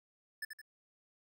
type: tone with echo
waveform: square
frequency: 1746 Hz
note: A6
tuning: 14 cents flat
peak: -38 dBFS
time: 0.42-0.45 s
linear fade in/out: 5 ms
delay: 83 ms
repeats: 2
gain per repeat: -6 dB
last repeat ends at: 0.616 s
effects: none

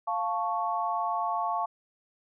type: chord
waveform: sine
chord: F augmented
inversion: none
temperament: equal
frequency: 698.5 / 880 / 1108.7 Hz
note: F5 / A5 / C#6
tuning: 0 / 0 / 0 cents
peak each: -31 dBFS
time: 0.07-1.66 s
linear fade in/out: 10 ms
effects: none

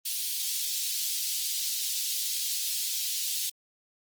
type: high-pass noise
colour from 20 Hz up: pink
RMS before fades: -31 dBFS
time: 0.05-3.5 s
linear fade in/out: 10 ms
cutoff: 3500 Hz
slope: 24 dB/octave
effects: Opus 24 kbps

